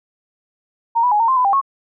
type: tone with pitch steps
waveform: sine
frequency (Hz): 925 / 985 / 836 / 916 / 1047 / 1003 / 794 / 1096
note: A#5 / B5 / G#5 / A#5 / C6 / B5 / G5 / C#6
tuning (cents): -14 / -5 / +11 / -31 / +1 / +26 / +22 / -20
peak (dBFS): -12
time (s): 0.95-1.614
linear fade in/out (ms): 20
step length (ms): 83
effects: none